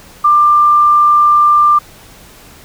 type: tone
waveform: sine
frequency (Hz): 1189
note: D6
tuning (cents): +21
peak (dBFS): -5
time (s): 0.24-1.79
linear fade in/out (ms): 10
effects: pink hiss -39 dBFS RMS until 2.64 s